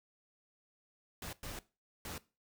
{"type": "noise bursts at uneven times", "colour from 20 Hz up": "pink", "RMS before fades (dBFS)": -44, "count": 3, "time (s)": [[1.22, 1.33], [1.43, 1.59], [2.05, 2.18]], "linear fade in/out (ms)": 2, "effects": ["noise-tail reverb RT60 0.3 s tail -19 dB re dry"]}